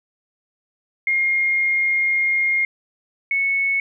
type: tone pair in turn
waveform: sine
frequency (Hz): 2132 / 2206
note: C7 / C#7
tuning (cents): +32 / -9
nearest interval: minor second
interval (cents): 59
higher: second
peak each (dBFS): -16 / -17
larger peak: first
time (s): 1.07-2.65 / 3.31-3.8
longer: first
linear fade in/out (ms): 2
effects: none